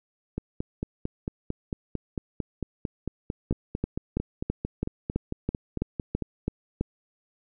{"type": "two click trains", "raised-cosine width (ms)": 3, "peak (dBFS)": [-16, -13], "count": [27, 11], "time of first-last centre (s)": [[0.38, 6.223], [3.51, 6.81]], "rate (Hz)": [4.45, 3.03], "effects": []}